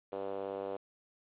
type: tone with band-pass filter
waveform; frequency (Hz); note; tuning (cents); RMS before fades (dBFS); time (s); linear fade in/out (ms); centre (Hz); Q
5% pulse; 98; G2; 0; -39; 0.12-0.77; 10; 490; 2.7
effects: resampled to 8000 Hz + 10-bit